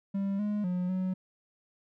triangle tone with pitch steps, 197 / 208.3 / 180.1 / 185.9 Hz, G3 / G#3 / F#3 / F#3, +9 / +5 / -46 / +8 cents, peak -26 dBFS, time 0.14-1.14 s, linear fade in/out 10 ms, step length 250 ms, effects none

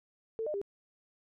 sine tone with pitch steps, 446.8 / 606 / 399.9 Hz, A4 / D#5 / G4, +27 / -46 / +35 cents, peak -32 dBFS, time 0.39-0.615 s, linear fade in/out 0 ms, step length 75 ms, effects none

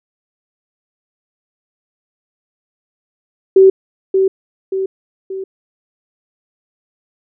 sine tone with echo, 383 Hz, G4, 40 cents flat, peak -3 dBFS, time 3.56-3.7 s, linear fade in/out 5 ms, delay 580 ms, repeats 3, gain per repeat -6 dB, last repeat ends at 5.44 s, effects none

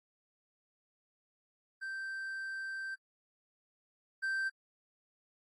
triangle tone pair in turn, 1563 / 1563 Hz, G6 / G6, -6 / -6 cents, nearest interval unison, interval 0 cents, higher neither, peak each -36 / -30 dBFS, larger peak second, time 1.81-2.96 / 4.22-4.5 s, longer first, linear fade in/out 20 ms, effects AAC 32 kbps

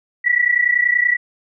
sine tone pair together, 1932 / 1962.4 Hz, B6 / B6, -39 / -12 cents, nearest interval unison, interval 27 cents, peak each -16 dBFS, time 0.24-1.17 s, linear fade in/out 20 ms, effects none

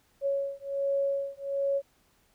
sine beating tone pair, 554.4 / 555.7 Hz, C#5 / C#5, 0 / +4 cents, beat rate 1.3 Hz, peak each -30 dBFS, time 0.21-1.82 s, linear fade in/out 50 ms, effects pink hiss -67 dBFS RMS until 2.34 s

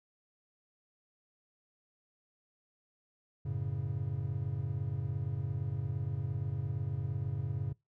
triangle chord, F# minor, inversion none, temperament equal, 92.5 / 110 / 138.59 Hz, F#2 / A2 / C#3, 0 / 0 / 0 cents, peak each -37 / -35 / -34 dBFS, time 3.45-7.73 s, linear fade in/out 10 ms, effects noise-tail reverb RT60 0.2 s tail -24 dB re dry

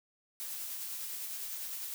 blue noise with tremolo, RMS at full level -39 dBFS, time 0.4-1.94 s, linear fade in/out 0 ms, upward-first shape triangle, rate 9.9 Hz, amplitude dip 30%, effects none

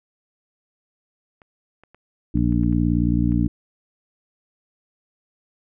clicks, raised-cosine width 0.5 ms, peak -33 dBFS, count 8, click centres 1.418 / 1.836 / 1.946 / 2.373 / 2.524 / 2.634 / 2.727 / 3.321 s
harmonic tone, 58.8 Hz, A#1, 16 cents sharp, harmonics 1 / 2 / 3 / 4 / 5, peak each -23 / -23 / -23 / -23 / -23 dBFS, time 2.34-3.48 s, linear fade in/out 10 ms
effects none

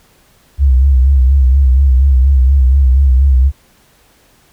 sine tone with vibrato, 66.3 Hz, C2, 23 cents sharp, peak -5 dBFS, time 0.58-3.52 s, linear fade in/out 50 ms, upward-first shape sine, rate 4.2 Hz, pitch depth 88 cents each way, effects pink hiss -50 dBFS RMS until 4.52 s

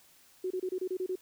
sine tone bursts, 370 Hz, F#4, in tune, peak -30 dBFS, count 8, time 0.44-1.156 s, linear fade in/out 5 ms, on 65 ms, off 28 ms, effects white hiss -61 dBFS RMS until 1.21 s

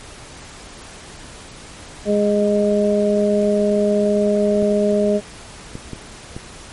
harmonic tone, 206.5 Hz, G#3, 10 cents flat, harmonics 1 / 2 / 3, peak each -18 / -18 / -18 dBFS, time 2.05-5.21 s, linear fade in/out 50 ms
clicks, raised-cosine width 3 ms, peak -16 dBFS, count 4, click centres 4.626 / 5.754 / 5.933 / 6.365 s
effects pink hiss -38 dBFS RMS until 6.72 s + MP3 48 kbps

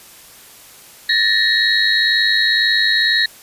sine tone cluster, 1771 / 1873 / 3865 / 4244 Hz, A6 / A#6 / B7 / C8, +11 / +8 / -38 / +24 cents, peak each -18 dBFS, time 1.09-3.26 s, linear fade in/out 5 ms, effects white hiss -42 dBFS RMS until 3.42 s + resampled to 32000 Hz

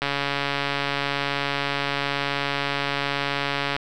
click train, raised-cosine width 0.3 ms, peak -8 dBFS, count 529, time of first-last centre 0.02-3.765 s, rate 141 Hz, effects none

